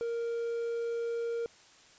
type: tone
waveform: triangle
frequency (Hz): 466.2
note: A#4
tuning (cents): 0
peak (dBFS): -29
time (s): 0.01-1.46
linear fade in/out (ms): 0
effects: white hiss -58 dBFS RMS until 1.98 s + resampled to 16000 Hz